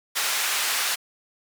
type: band-pass noise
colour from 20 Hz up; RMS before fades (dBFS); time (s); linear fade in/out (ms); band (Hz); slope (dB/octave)
pink; -25; 0.15-0.96; 20; 1300 to 16000; 12
effects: none